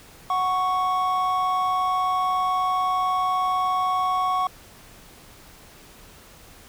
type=tone pair together; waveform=triangle; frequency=740 / 1108.7 Hz; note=F#5 / C#6; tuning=0 / 0 cents; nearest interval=perfect fifth; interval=700 cents; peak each=-23 / -20 dBFS; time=0.3-4.47 s; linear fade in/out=2 ms; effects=pink hiss -48 dBFS RMS until 6.68 s